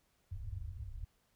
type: low-pass noise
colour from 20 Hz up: white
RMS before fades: -43 dBFS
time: 0.31-1.05 s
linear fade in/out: 10 ms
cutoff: 110 Hz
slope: 96 dB/octave
effects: pink hiss -75 dBFS RMS until 1.35 s